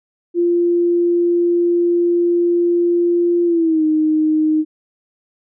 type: tone with pitch glide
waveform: sine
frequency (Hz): 346.5 to 310.5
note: F4 to D#4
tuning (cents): -14 to -3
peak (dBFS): -12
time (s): 0.34-4.65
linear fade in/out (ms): 50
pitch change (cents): -189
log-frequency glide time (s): 3.45-3.84
effects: none